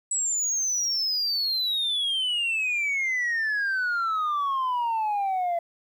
sine exponential sweep, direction down, 7902 to 675 Hz, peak -21 dBFS, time 0.11-5.59 s, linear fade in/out 5 ms, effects tanh soft clip ceiling -22 dBFS + 10-bit

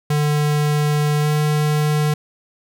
square tone with pitch glide, 148.8 to 150.36 Hz, D3 to D3, +23 to +41 cents, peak -16 dBFS, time 0.1-2.14 s, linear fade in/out 5 ms, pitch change +18 cents, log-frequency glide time 1.21-1.27 s, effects none

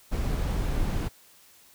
brown noise, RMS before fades -27 dBFS, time 0.11-1.09 s, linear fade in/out 20 ms, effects white hiss -56 dBFS RMS until 1.74 s

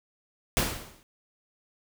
pink noise with exponential decay, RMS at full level -22 dBFS, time 0.57-1.03 s, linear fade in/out 0 ms, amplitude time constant 100 ms, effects none

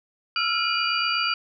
sine tone cluster, 1331 / 1399 / 2434 / 2904 / 4669 Hz, E6 / F6 / D#7 / F#7 / D8, +16 / +3 / -39 / -33 / -11 cents, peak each -28 dBFS, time 0.36-1.34 s, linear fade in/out 2 ms, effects none

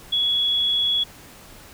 sine tone, 3367 Hz, G#7, 23 cents sharp, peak -18 dBFS, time 0.12-1.04 s, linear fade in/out 10 ms, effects pink hiss -45 dBFS RMS until 1.73 s

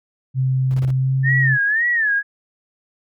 sine tone with pitch glide, 130.81 to 133.1 Hz, C3 to C3, 0 to +30 cents, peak -15 dBFS, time 0.34-1.58 s, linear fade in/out 50 ms, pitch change +30 cents, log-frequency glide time 0.97-1.14 s
brown noise bursts, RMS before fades -28 dBFS, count 4, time 0.71-0.904 s, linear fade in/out 0 ms, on 29 ms, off 26 ms
sine tone with vibrato, 1775 Hz, A6, 15 cents sharp, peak -15 dBFS, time 1.23-2.23 s, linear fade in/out 50 ms, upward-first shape sine, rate 1.9 Hz, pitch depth 150 cents each way
effects high-pass 60 Hz 12 dB/octave

